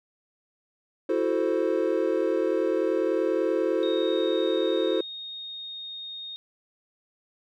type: chord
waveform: triangle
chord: F# half-diminished seventh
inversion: third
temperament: equal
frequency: 329.6 / 370 / 440 / 523.3 Hz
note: E4 / F#4 / A4 / C5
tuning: 0 / 0 / 0 / 0 cents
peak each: -26 dBFS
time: 1.09-5.01 s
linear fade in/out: 5 ms
type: tone with pitch glide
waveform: sine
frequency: 3729 to 3705 Hz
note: A#7 to A#7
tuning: 0 to -11 cents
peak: -35 dBFS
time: 3.83-6.36 s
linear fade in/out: 0 ms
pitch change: -11 cents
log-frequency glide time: 4.07-5.95 s
effects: none